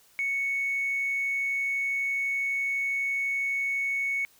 sine tone with hard clipping, 2217 Hz, C#7, in tune, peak -26 dBFS, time 0.19-4.25 s, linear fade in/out 0 ms, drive 1 dB, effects white hiss -60 dBFS RMS until 4.39 s

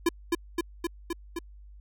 square tone with echo, 339.5 Hz, F4, 49 cents flat, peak -21 dBFS, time 0.06-0.09 s, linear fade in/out 5 ms, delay 260 ms, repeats 5, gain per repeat -2 dB, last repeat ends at 1.39 s, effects added 50 Hz sine -46 dBFS peak until 1.8 s

